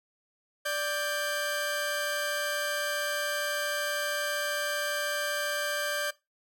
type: tone pair together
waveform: sawtooth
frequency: 588 / 1578.9 Hz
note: D5 / G6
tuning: +2 / +12 cents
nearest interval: octave + perfect fourth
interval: 1710 cents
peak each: -28 dBFS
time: 0.65-6.11 s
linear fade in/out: 10 ms
effects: noise-tail reverb RT60 0.2 s tail -18 dB re dry